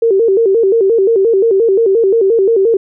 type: tone with vibrato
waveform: sine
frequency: 421.4 Hz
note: G#4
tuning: 25 cents sharp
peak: -7 dBFS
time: 0.02-2.77 s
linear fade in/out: 5 ms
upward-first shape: square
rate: 5.7 Hz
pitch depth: 150 cents each way
effects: none

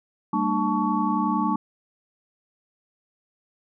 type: tone cluster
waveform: sine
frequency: 197.9 / 228.9 / 300 / 874 / 1122 Hz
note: G3 / A#3 / D4 / A5 / C#6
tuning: +17 / -31 / +37 / -12 / +21 cents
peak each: -27 dBFS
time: 0.33-1.56 s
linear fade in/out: 5 ms
effects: none

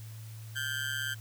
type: tone with amplitude modulation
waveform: 30% pulse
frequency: 1568 Hz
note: G6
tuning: in tune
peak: -26 dBFS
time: 0.55-1.15 s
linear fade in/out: 20 ms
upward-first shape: sine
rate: 137 Hz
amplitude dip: 85%
effects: added 110 Hz sine -42 dBFS peak until 1.2 s + white hiss -55 dBFS RMS until 1.2 s

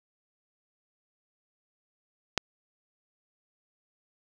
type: click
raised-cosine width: 0.2 ms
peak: -6 dBFS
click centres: 2.377 s
effects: none

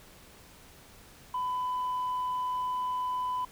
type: tone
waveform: sine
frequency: 1002 Hz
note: B5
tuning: 25 cents sharp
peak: -27 dBFS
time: 1.34-3.45 s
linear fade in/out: 5 ms
effects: tanh soft clip ceiling -27 dBFS + pink hiss -54 dBFS RMS until 3.51 s

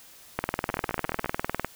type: two click trains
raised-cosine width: 0.5 ms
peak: -16 / -10 dBFS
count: 9 / 26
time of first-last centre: 0.7-1.259 / 0.39-1.646 s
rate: 14.3 / 19.9 Hz
effects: white hiss -51 dBFS RMS until 1.75 s

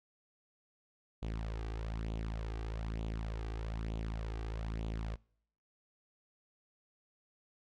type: tone with flanger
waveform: sawtooth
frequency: 55 Hz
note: A1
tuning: in tune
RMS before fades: -39 dBFS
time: 1.22-5.16 s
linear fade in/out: 10 ms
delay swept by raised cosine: 0.28 to 2.58 ms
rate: 1.1 Hz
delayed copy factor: +0.6
effects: noise-tail reverb RT60 0.7 s tail -26 dB re dry + low-pass 5000 Hz 12 dB/octave

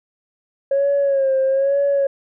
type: tone with vibrato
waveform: sine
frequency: 547 Hz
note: C#5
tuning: 23 cents flat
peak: -13 dBFS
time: 0.71-2.07 s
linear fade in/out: 5 ms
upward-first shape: sine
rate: 1.1 Hz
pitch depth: 54 cents each way
effects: tanh soft clip ceiling -11 dBFS

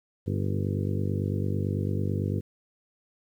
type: harmonic tone with a mistuned harmonic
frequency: 49 Hz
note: G1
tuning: in tune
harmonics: 2 / 3 / 4 / 5 / 6 / 7 / 8 / 9 / 10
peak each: -28 / -32 / -34 / -36 / -38 / -39 / -40 / -41 / -42 dBFS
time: 0.26-2.41 s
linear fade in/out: 20 ms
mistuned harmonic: 8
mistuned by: -22 cents
effects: 10-bit

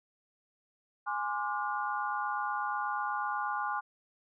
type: chord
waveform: sine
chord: D half-diminished seventh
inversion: second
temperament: equal with one note detuned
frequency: 830.6 / 1046.5 / 1174.7 / 1432.9 Hz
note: Ab5 / C6 / D6 / F6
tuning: 0 / 0 / 0 / +44 cents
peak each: -35 / -37 / -37 / -37 dBFS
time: 1.06-3.81 s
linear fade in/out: 20 ms
effects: none

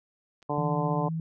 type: clicks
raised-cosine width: 0.2 ms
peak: -44 / -35 dBFS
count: 2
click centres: 0.421 / 0.427 s
type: harmonic tone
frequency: 146.83 Hz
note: D3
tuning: in tune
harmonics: 1 / 2 / 3 / 4 / 5 / 6 / 7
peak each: -34 / -34 / -34 / -34 / -34 / -34 / -34 dBFS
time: 0.49-1.09 s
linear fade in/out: 10 ms
type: tone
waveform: sine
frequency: 162.2 Hz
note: E3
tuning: 28 cents flat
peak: -28 dBFS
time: 0.58-1.2 s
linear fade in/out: 2 ms
effects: none

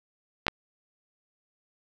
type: clicks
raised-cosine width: 0.3 ms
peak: -7 dBFS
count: 2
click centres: 0.467 / 0.482 s
effects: none

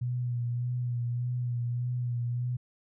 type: tone with vibrato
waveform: sine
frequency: 121.8 Hz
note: B2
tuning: 24 cents flat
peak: -28 dBFS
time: 0.01-2.57 s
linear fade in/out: 10 ms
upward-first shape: sine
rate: 1.7 Hz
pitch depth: 30 cents each way
effects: none

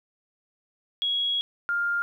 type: tone pair in turn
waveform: sine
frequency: 3322 / 1402.8 Hz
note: G#7 / F6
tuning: 0 / +7 cents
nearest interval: octave + minor third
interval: 1493 cents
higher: first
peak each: -23 dBFS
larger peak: neither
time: 1.02-1.41 / 1.69-2.02 s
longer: first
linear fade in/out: 0 ms
effects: 10-bit

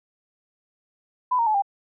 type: tone with pitch steps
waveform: sine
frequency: 1000 / 927.7 / 860.6 / 798.3 Hz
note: B5 / A#5 / A5 / G5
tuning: +21 / -9 / -39 / +31 cents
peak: -18 dBFS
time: 1.31-1.622 s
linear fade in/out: 10 ms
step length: 78 ms
effects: none

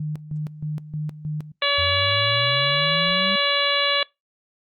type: tone with tremolo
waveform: sine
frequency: 152 Hz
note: D#3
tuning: 40 cents flat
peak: -24 dBFS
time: 0-1.52 s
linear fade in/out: 5 ms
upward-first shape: square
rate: 3.2 Hz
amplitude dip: 75%
type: harmonic tone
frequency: 569 Hz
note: C#5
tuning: 45 cents sharp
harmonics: 1 / 2 / 3 / 4 / 5 / 6 / 7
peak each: -26 / -26 / -26 / -26 / -26 / -26 / -26 dBFS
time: 1.62-4.03 s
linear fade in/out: 2 ms
type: exponential sweep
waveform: sine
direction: up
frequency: 86.4 to 201.4 Hz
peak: -27 dBFS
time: 1.78-3.36 s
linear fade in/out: 5 ms
effects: noise-tail reverb RT60 0.2 s tail -23 dB re dry + Opus 48 kbps

